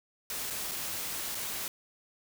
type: noise with dropouts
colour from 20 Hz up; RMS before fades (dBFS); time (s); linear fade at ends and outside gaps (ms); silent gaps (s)
white; -36; 0.3-1.68; 1; 0.502-0.506 / 0.713-0.716 / 1.347-1.352
effects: none